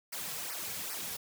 white noise with flanger, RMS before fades -39 dBFS, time 0.12-1.17 s, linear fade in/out 10 ms, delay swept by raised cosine 0.27 to 3.37 ms, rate 2.5 Hz, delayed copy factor -1, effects none

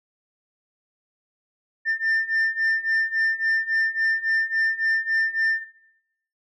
sine beating tone pair, 1792 / 1795.6 Hz, A6 / A6, +31 / +35 cents, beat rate 3.6 Hz, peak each -21 dBFS, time 1.85-5.65 s, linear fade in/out 50 ms, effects noise-tail reverb RT60 0.8 s tail -18 dB re dry + tanh soft clip ceiling -17 dBFS

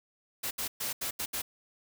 white noise bursts at uneven times, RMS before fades -34 dBFS, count 6, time 0.43-0.51 / 0.58-0.68 / 0.8-0.93 / 1.01-1.11 / 1.19-1.26 / 1.33-1.42 s, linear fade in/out 10 ms, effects none

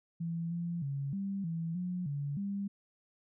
sine tone with pitch steps, 167.2 / 171.1 / 139.2 / 196.6 / 165.2 / 179.8 / 142.8 / 199.3 Hz, E3 / F3 / C#3 / G3 / E3 / F#3 / D3 / G3, +25 / -35 / +8 / +5 / +4 / -49 / -48 / +29 cents, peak -33 dBFS, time 0.2-2.68 s, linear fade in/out 10 ms, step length 310 ms, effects none

